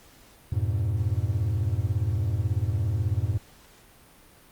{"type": "chord", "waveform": "triangle", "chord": "F diminished", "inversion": "none", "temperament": "equal with one note detuned", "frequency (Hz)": [87.31, 103.83, 121.84], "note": ["F2", "Ab2", "Cb3"], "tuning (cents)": [0, 0, -23], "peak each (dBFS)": [-26, -24, -28], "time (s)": [0.52, 3.38], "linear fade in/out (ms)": 5, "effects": ["pink hiss -54 dBFS RMS until 4.51 s", "Opus 48 kbps"]}